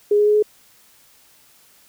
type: tone with pitch steps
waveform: sine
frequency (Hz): 413.6 / 416.7 / 419.9 / 423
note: G#4 / G#4 / G#4 / G#4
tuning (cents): -7 / +6 / +19 / +32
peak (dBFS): -12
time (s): 0.11-0.426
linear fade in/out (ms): 5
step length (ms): 79
effects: white hiss -53 dBFS RMS until 1.88 s